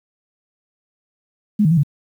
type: tone with pitch steps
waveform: sine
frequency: 209.4 / 155.9 / 169.6 / 143.6 Hz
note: G#3 / D#3 / E3 / D3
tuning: +15 / +4 / +50 / -39 cents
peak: -11 dBFS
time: 1.59-1.834 s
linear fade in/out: 10 ms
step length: 61 ms
effects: 8-bit